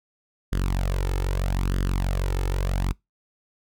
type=tone with flanger; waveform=sawtooth; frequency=46.25 Hz; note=F#1; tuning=in tune; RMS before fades=-24 dBFS; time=0.52-2.93 s; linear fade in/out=10 ms; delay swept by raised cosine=0.61 to 2.31 ms; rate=0.79 Hz; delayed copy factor=+0.7; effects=noise-tail reverb RT60 0.2 s tail -26 dB re dry